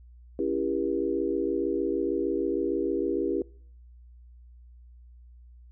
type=chord; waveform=sine; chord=C# diminished seventh; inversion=none; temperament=just; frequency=277.2 / 332.6 / 399.1 / 479 Hz; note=C#4 / E4 / G4 / Bb4; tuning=0 / +16 / +31 / +47 cents; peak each=-32 / -29 / -29 / -33 dBFS; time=0.39-3.42 s; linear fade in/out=2 ms; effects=noise-tail reverb RT60 0.6 s tail -25 dB re dry + added 60 Hz sine -48 dBFS peak until 5.71 s